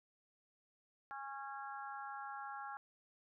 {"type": "harmonic tone", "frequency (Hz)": 274.5, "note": "C#4", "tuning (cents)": -17, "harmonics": [3, 4, 5, 6], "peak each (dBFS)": [-47, -51, -49, -53], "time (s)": [1.11, 2.77], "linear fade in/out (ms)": 0, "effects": []}